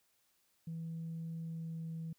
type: tone with pitch glide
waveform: sine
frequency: 164 to 162.87 Hz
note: E3 to E3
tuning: -9 to -21 cents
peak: -38 dBFS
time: 0.67-2.13 s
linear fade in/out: 5 ms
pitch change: -12 cents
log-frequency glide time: 1.39-1.91 s
effects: tanh soft clip ceiling -36 dBFS + white hiss -75 dBFS RMS until 2.18 s